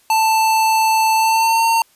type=tone with pitch glide; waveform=square; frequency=884 to 911 Hz; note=A5 to A#5; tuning=+8 to -40 cents; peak=-13 dBFS; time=0.1-1.82 s; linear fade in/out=2 ms; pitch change=+52 cents; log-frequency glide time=1.15-1.65 s; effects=white hiss -55 dBFS RMS until 1.95 s + resampled to 32000 Hz